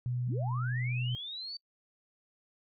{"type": "tone", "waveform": "sine", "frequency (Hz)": 123.47, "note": "B2", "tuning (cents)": 0, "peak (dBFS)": -30, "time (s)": [0.06, 1.15], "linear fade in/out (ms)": 0}
{"type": "linear sweep", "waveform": "sine", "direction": "up", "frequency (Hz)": [128.5, 4619], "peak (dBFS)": -38, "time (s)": [0.27, 1.57], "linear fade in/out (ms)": 5}
{"effects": ["noise-tail reverb RT60 0.1 s tail -26 dB re dry"]}